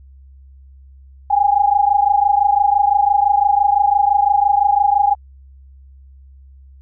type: tone pair together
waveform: sine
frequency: 801 / 826.9 Hz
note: G5 / G#5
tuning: +37 / -8 cents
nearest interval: minor second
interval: 55 cents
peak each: -14 dBFS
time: 1.3-5.15 s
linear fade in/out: 10 ms
effects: added 67 Hz sine -40 dBFS peak until 6.81 s